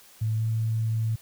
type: tone with pitch glide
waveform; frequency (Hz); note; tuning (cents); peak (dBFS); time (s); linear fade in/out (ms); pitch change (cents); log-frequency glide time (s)
sine; 110 to 111.73; A2 to A2; 0 to +27; -23; 0.21-1.16; 10; +27; 0.37-0.42
effects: white hiss -53 dBFS RMS until 1.21 s